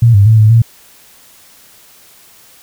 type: tone with pitch steps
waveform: sine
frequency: 116.9 / 100.2 / 110.8 / 107.9 / 115 Hz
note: A#2 / G2 / A2 / A2 / A#2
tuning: +5 / +38 / +13 / -33 / -23 cents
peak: -3 dBFS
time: 0.02-0.62 s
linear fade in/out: 5 ms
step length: 120 ms
effects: white hiss -43 dBFS RMS until 2.62 s